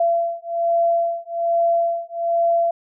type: beating tone pair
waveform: sine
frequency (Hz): 678 / 679.2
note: E5 / F5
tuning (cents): +49 / -48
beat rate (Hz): 1.2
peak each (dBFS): -20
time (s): 0-2.71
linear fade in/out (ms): 5
effects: none